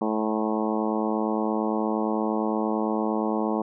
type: harmonic tone with a mistuned harmonic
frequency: 108.7 Hz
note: A2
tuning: 21 cents flat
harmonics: 2 / 3 / 4 / 5 / 6 / 7 / 8 / 9 / 10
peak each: -27 / -29 / -31 / -33 / -35 / -34 / -34 / -36 / -37 dBFS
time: 0.01-3.62 s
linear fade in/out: 5 ms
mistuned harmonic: 9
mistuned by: -21 cents
effects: none